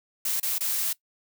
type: noise with dropouts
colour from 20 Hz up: blue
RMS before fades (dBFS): -27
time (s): 0.25-0.93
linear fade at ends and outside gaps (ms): 5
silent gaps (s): 0.4-0.429 / 0.583-0.606
effects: noise-tail reverb RT60 0.1 s tail -20 dB re dry